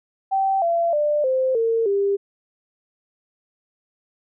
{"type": "tone with pitch steps", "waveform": "sine", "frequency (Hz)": [775, 678.6, 594.2, 520.2, 455.5, 398.9], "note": ["G5", "F5", "D5", "C5", "A#4", "G4"], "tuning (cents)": [-20, -50, 20, -10, -40, 30], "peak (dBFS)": -17, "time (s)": [0.31, 2.17], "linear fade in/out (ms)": 20, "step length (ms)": 310, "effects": []}